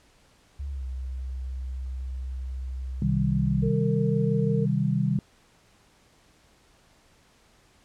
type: tone with pitch glide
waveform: sine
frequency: 70 to 64.56 Hz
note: C#2 to C2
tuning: +18 to -23 cents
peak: -30 dBFS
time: 0.59-3.7 s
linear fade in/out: 10 ms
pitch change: -141 cents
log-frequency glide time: 0.71-0.84 s
type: chord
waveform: sine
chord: C minor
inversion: none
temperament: just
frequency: 130.81 / 156.98 / 196.22 Hz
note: C3 / Eb3 / G3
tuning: 0 / +16 / +2 cents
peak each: -26 dBFS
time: 3.02-5.19 s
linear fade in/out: 2 ms
type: tone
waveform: sine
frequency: 455.8 Hz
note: A#4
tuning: 39 cents flat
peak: -28 dBFS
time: 3.62-4.66 s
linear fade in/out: 20 ms
effects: pink hiss -60 dBFS RMS until 7.84 s + low-pass 9000 Hz 12 dB/octave